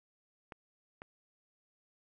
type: clicks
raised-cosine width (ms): 0.5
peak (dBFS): -30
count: 2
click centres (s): 0.522 / 1.019
effects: none